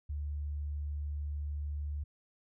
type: tone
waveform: sine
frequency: 73.3 Hz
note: D2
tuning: 3 cents flat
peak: -34 dBFS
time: 0.09-2.04 s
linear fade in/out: 10 ms
effects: none